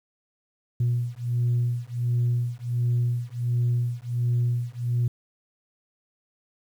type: beating tone pair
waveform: sine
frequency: 120 / 121.4 Hz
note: B2 / B2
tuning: -49 / -29 cents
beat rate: 1.4 Hz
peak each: -24 dBFS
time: 0.8-5.08 s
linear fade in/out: 5 ms
effects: tanh soft clip ceiling -17 dBFS + 9-bit